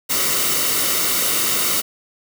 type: noise with comb filter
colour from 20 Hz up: white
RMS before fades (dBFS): -19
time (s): 0.09-1.82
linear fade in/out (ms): 20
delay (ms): 1.2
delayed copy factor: -0.55
effects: none